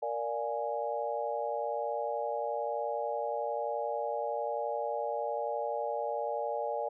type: chord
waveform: sine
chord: Bb dominant seventh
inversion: none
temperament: equal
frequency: 466.2 / 587.3 / 698.5 / 830.6 Hz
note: Bb4 / D5 / F5 / Ab5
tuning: 0 / 0 / 0 / 0 cents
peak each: -37 / -35 / -39 / -36 dBFS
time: 0.02-6.89 s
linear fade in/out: 10 ms
effects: none